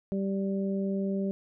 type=harmonic tone; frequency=195.3 Hz; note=G3; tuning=6 cents flat; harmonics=1 / 2 / 3; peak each=-28 / -34 / -38 dBFS; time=0.12-1.31 s; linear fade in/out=0 ms; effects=none